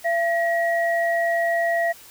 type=tone pair together; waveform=sine; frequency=678 / 1906 Hz; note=E5 / A#6; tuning=+49 / +38 cents; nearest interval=octave + tritone; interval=1789 cents; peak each=-20 / -24 dBFS; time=0.04-1.93 s; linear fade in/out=20 ms; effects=white hiss -46 dBFS RMS until 2.1 s